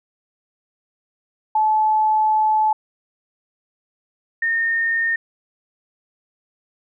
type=tone pair in turn; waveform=sine; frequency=864 / 1830.8 Hz; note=A5 / A#6; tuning=-32 / -32 cents; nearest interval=octave + minor second; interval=1300 cents; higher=second; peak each=-14 / -17 dBFS; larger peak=first; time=1.55-2.73 / 4.42-5.16 s; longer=first; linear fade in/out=5 ms; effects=none